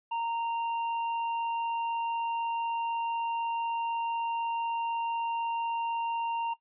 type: tone with hard clipping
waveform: triangle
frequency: 926 Hz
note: A#5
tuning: 12 cents flat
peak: -31 dBFS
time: 0.11-6.54 s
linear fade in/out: 10 ms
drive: 13 dB
effects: noise-tail reverb RT60 0.1 s tail -17 dB re dry + resampled to 8000 Hz